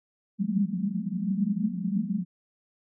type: band-pass noise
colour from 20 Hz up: white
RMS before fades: -28 dBFS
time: 0.38-2.25 s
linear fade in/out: 20 ms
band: 180 to 220 Hz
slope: 96 dB/octave
effects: none